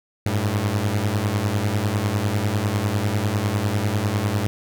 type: beating tone pair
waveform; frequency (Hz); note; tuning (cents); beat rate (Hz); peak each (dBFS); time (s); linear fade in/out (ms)
sawtooth; 98.6 / 108.6; G2 / A2; +11 / -22; 10; -19; 0.26-4.47; 0
effects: none